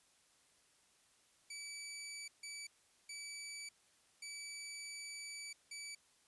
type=tone bursts at uneven times; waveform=15% pulse; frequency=2300 Hz; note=D7; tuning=37 cents flat; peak=-39 dBFS; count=5; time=1.5-2.28 / 2.43-2.67 / 3.09-3.69 / 4.22-5.53 / 5.71-5.95 s; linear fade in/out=5 ms; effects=white hiss -71 dBFS RMS until 6.27 s + resampled to 24000 Hz